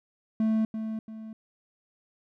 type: tone with echo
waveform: triangle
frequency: 220 Hz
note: A3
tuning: in tune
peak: -20 dBFS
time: 0.4-0.65 s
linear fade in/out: 2 ms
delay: 340 ms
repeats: 2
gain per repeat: -8 dB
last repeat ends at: 1.33 s
effects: none